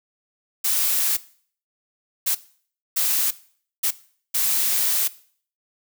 blue noise bursts at uneven times, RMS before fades -21 dBFS, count 5, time 0.64-1.17 / 2.26-2.35 / 2.96-3.31 / 3.83-3.91 / 4.34-5.08 s, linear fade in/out 10 ms, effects noise-tail reverb RT60 0.5 s tail -18 dB re dry

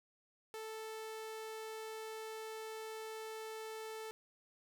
sawtooth tone, 439.9 Hz, A4, in tune, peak -40 dBFS, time 0.54-4.11 s, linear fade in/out 0 ms, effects none

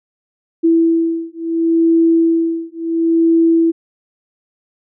sine beating tone pair, 330 / 330.72 Hz, E4 / E4, +2 / +6 cents, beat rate 0.72 Hz, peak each -14 dBFS, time 0.63-3.72 s, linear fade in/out 20 ms, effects none

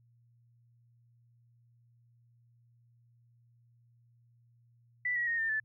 sine tone with pitch steps, 1975.5 / 1915.9 / 1858.2 / 1802.1 / 1747.8 Hz, B6 / A#6 / A#6 / A6 / A6, 0 / +47 / -6 / +41 / -12 cents, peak -29 dBFS, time 5.05-5.6 s, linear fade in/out 5 ms, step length 110 ms, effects added 118 Hz sine -63 dBFS peak until 5.64 s

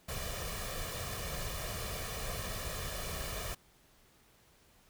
pink noise with comb filter, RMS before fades -39 dBFS, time 0.08-3.55 s, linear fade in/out 10 ms, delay 1.7 ms, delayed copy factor +0.65, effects pink hiss -65 dBFS RMS until 4.89 s

